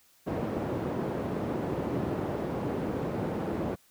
white band-pass noise, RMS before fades -32 dBFS, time 0.26-3.76 s, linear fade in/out 20 ms, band 100 to 430 Hz, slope 12 dB/octave, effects white hiss -63 dBFS RMS until 3.9 s

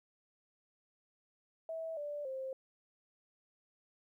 sine tone with pitch steps, 650 / 585.8 / 528 Hz, E5 / D5 / C5, -24 / -5 / +16 cents, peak -38 dBFS, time 1.69-2.53 s, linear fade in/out 2 ms, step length 280 ms, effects 13-bit

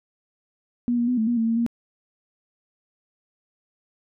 sine tone with pitch steps, 241.1 / 237.7 / 249.1 / 220.3 / 239.3 / 225.9 / 228.5 / 234.3 Hz, B3 / A#3 / B3 / A3 / A#3 / A3 / A#3 / A#3, -41 / +34 / +15 / +2 / +46 / +46 / -34 / +9 cents, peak -19 dBFS, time 0.88-1.664 s, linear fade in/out 0 ms, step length 98 ms, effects none

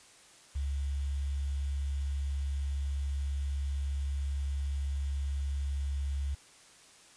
sine tone with quantisation, 69.8 Hz, C#2, 13 cents sharp, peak -30 dBFS, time 0.55-6.35 s, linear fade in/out 10 ms, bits 9, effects white hiss -57 dBFS RMS until 7.16 s + resampled to 22050 Hz

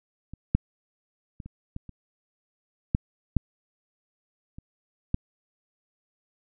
clicks, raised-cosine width 5 ms, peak -27 / -7 / -26 / -28 / -22 / -29 / -9 / -8 / -29 / -11 dBFS, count 10, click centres 0.336 / 0.55 / 1.402 / 1.46 / 1.764 / 1.893 / 2.949 / 3.367 / 4.585 / 5.144 s, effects none

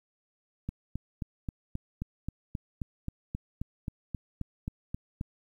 click train, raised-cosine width 5 ms, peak -21 dBFS, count 18, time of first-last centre 0.69-5.211 s, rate 3.76 Hz, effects 10-bit

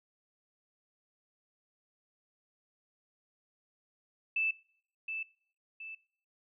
sine tone with echo, 2637 Hz, E7, in tune, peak -28 dBFS, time 4.36-4.51 s, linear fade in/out 5 ms, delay 720 ms, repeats 2, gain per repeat -7 dB, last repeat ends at 5.95 s, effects noise-tail reverb RT60 0.6 s tail -23 dB re dry

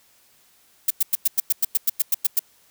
violet noise bursts, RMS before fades -18 dBFS, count 13, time 0.88-2.393 s, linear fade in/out 5 ms, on 25 ms, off 99 ms, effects white hiss -58 dBFS RMS until 2.7 s

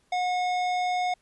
sine tone with hard clipping, 725 Hz, F#5, 35 cents flat, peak -26 dBFS, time 0.12-1.14 s, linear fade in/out 5 ms, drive 13 dB, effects pink hiss -67 dBFS RMS until 1.21 s + resampled to 24000 Hz

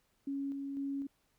sine tone with tremolo, 277.2 Hz, C#4, in tune, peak -34 dBFS, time 0.27-1.07 s, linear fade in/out 5 ms, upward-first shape square, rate 2 Hz, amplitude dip 30%, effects pink hiss -75 dBFS RMS until 1.38 s

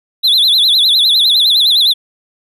triangle tone with vibrato, 3729 Hz, A#7, in tune, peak -6 dBFS, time 0.23-1.94 s, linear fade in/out 20 ms, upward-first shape sine, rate 9.8 Hz, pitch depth 180 cents each way, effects none

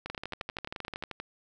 two click trains, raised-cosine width 0.3 ms, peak -21 / -20 dBFS, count 14 / 13, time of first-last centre 0.06-1.2 / 0.1-1.038 s, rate 11.4 / 12.8 Hz, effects none

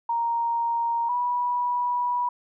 sine tone pair in turn, 933 / 975.8 Hz, A#5 / B5, +1 / -21 cents, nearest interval minor second, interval 78 cents, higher second, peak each -22 dBFS, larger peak neither, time 0.09-1.09 / 1.09-2.29 s, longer second, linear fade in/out 5 ms, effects none

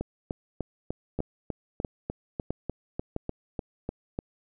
two click trains, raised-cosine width 2 ms, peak -17 / -16 dBFS, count 15 / 4, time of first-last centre 0.01-4.189 / 1.19-3.164 s, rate 3.35 / 1.52 Hz, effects none

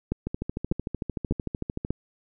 two click trains, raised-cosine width 3 ms, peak -12 / -16 dBFS, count 4 / 22, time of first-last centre 0.12-1.906 / 0.27-1.849 s, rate 1.68 / 13.3 Hz, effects none

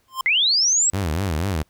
square tone with exponential growth, 1048 Hz, C6, 2 cents sharp, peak -19 dBFS, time 0.08-0.21 s, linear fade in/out 2 ms, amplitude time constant 27 ms
sine linear sweep, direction up, 1994 to 7902 Hz, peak -15 dBFS, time 0.26-0.9 s, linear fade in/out 0 ms
sawtooth tone with vibrato, 87.31 Hz, F2, in tune, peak -17 dBFS, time 0.93-1.63 s, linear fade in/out 10 ms, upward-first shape sine, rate 4.1 Hz, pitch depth 250 cents each way
effects pink hiss -64 dBFS RMS until 1.69 s

